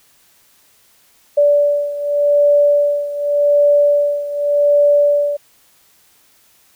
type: beating tone pair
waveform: sine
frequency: 580 / 580.86 Hz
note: D5 / D5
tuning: -22 / -19 cents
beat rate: 0.86 Hz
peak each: -12 / -16 dBFS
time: 1.37-5.37 s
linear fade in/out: 10 ms
effects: white hiss -53 dBFS RMS until 6.75 s